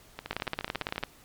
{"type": "two click trains", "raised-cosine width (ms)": 0.3, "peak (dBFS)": [-13, -20], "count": [14, 13], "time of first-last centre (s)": [[0.31, 1.036], [0.19, 1.029]], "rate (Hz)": [17.9, 14.3], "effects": ["pink hiss -56 dBFS RMS until 1.24 s", "MP3 96 kbps"]}